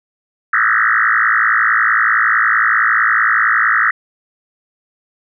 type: tone with frequency modulation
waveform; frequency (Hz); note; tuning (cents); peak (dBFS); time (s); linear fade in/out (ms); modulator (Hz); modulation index
sine; 1591; G6; +25; -10; 0.53-3.91; 5; 55.4; 6.3
effects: none